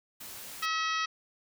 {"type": "noise", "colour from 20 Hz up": "white", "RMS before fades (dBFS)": -44, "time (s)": [0.2, 0.66], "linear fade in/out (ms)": 10}
{"type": "harmonic tone", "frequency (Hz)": 643, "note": "E5", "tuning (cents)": -43, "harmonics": [2, 3, 4, 5, 6, 7, 8, 9], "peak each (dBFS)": [-31, -35, -37, -39, -41, -42, -43, -44], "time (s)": [0.62, 1.06], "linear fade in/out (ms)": 10}
{"effects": []}